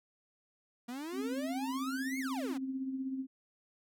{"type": "exponential two-way sweep", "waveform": "45% pulse", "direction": "up then down", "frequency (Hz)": [233.3, 2232, 233.3], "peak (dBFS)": -39, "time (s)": [0.88, 2.58], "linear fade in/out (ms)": 10, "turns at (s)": 2.19}
{"type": "tone with tremolo", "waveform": "sine", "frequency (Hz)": 264.5, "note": "C4", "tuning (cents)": 19, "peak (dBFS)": -32, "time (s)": [1.12, 3.27], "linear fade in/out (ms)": 50, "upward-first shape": "triangle", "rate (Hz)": 16, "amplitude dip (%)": 55}
{"effects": []}